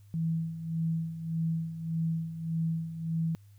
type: tone with tremolo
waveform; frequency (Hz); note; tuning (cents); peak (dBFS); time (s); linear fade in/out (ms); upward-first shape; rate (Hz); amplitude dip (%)
sine; 163.3; E3; -16; -26; 0.14-3.35; 0; sine; 1.7; 70
effects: added 101 Hz sine -52 dBFS peak until 3.58 s + white hiss -70 dBFS RMS until 3.58 s